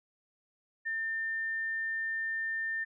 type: tone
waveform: sine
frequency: 1800 Hz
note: A6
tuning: 39 cents sharp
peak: -31 dBFS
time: 0.85-2.85 s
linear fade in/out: 20 ms
effects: none